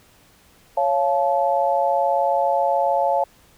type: chord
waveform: sine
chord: Db augmented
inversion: none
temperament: just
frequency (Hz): 554.4 / 693 / 866.2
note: Db5 / F5 / A5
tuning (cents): 0 / -14 / -27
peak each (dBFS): -21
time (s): 0.77-3.24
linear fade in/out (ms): 5
effects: pink hiss -54 dBFS RMS until 3.57 s